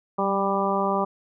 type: harmonic tone with a mistuned harmonic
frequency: 197 Hz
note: G3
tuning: 9 cents sharp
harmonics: 1 / 2 / 3 / 4 / 5 / 6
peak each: -28 / -28 / -28 / -28 / -28 / -28 dBFS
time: 0.18-1.05 s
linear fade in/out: 10 ms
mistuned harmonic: 1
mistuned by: -23 cents
effects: none